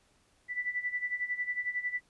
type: tone with tremolo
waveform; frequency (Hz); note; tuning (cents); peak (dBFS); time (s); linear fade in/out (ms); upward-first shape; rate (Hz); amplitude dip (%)
sine; 1975.5; B6; 0; -28; 0.48-2.01; 50; sine; 11; 80
effects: pink hiss -68 dBFS RMS until 2.09 s + resampled to 24000 Hz